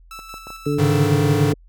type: tone with tremolo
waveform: sawtooth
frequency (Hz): 1318.5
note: E6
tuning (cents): 0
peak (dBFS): -30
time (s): 0.11-1.07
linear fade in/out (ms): 2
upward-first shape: square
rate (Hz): 5.5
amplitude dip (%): 40
type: clicks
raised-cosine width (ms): 1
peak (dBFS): -27 / -23 / -23 / -24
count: 4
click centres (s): 0.191 / 0.341 / 0.47 / 0.504
type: harmonic tone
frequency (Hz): 145.5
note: D3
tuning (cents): -16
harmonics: 1 / 2 / 3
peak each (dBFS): -22 / -22 / -22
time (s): 0.66-1.54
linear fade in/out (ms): 5
type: chord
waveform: square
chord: Ab suspended fourth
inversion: none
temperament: equal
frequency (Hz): 103.83 / 138.59 / 155.56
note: Ab2 / Db3 / Eb3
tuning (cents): 0 / 0 / 0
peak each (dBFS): -22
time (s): 0.78-1.53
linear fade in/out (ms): 10
effects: added 42 Hz sine -45 dBFS peak until 1.68 s